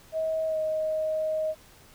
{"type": "tone with pitch glide", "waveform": "sine", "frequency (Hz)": [638, 626.3], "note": ["D#5", "D#5"], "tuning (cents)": [43, 11], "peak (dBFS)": -25, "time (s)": [0.12, 1.55], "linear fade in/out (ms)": 50, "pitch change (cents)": -32, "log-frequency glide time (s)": [0.47, 0.58], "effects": ["pink hiss -54 dBFS RMS until 1.94 s"]}